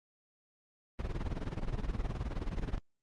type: noise with tremolo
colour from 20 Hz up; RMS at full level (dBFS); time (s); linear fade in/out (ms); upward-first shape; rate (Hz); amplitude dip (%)
brown; -32; 0.99-2.78; 0; sine; 19; 80
effects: low-pass 5000 Hz 12 dB/octave + Opus 24 kbps